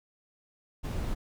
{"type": "noise", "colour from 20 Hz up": "brown", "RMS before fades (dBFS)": -32, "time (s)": [0.83, 1.15], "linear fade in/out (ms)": 20, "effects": []}